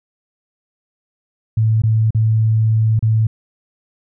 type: tone with dropouts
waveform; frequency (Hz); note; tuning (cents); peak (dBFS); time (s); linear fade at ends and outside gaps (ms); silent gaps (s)
sine; 110.5; A2; +8; -11; 1.57-3.27; 5; 1.82-1.835 / 2.107-2.147 / 2.993-3.025
effects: none